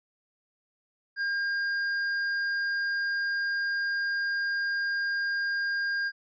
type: tone with tanh clipping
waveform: sine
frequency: 1610 Hz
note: G6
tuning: 46 cents sharp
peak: -28 dBFS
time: 1.16-6.12 s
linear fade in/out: 50 ms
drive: 9 dB
effects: resampled to 16000 Hz